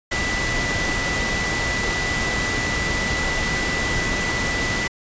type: tone in noise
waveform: sine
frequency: 1978 Hz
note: B6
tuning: 2 cents sharp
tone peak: -24 dBFS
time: 0.11-4.88 s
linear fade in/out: 10 ms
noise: pink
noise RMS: -24 dBFS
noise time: 0.11-4.88 s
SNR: -3 dB
effects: resampled to 16000 Hz